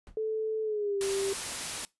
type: noise with exponential decay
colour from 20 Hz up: brown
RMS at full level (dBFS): -38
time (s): 0.07-0.19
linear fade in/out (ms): 0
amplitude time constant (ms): 25
type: tone with pitch glide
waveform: sine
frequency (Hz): 437.5 to 392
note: A4 to G4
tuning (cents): -10 to 0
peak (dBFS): -28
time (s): 0.17-1.33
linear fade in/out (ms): 2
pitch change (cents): -190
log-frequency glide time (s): 0.63-1.02
type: noise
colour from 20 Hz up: white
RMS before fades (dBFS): -35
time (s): 1.01-1.85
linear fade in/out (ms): 0
effects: noise-tail reverb RT60 0.2 s tail -22 dB re dry + resampled to 24000 Hz